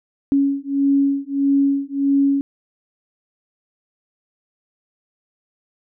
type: beating tone pair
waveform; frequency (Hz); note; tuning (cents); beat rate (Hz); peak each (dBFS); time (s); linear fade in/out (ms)
sine; 277.2 / 278.8; C#4 / C#4; 0 / +10; 1.6; -18; 0.32-2.41; 0
effects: none